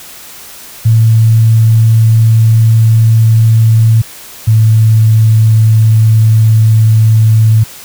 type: tone pair in turn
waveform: sine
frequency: 112.2 / 110.4 Hz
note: A2 / A2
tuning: +34 / +6 cents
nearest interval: unison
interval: 28 cents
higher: first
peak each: -3 dBFS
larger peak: neither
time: 0.85-4.02 / 4.47-7.64 s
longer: neither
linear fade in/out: 10 ms
effects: white hiss -31 dBFS RMS until 7.84 s